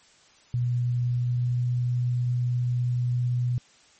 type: tone with pitch glide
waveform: sine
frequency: 122.1 to 122.88 Hz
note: B2 to B2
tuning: -19 to -8 cents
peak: -22 dBFS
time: 0.54-3.58 s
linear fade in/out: 0 ms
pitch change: +11 cents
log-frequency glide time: 0.85-1.66 s
effects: white hiss -57 dBFS RMS until 3.99 s + MP3 32 kbps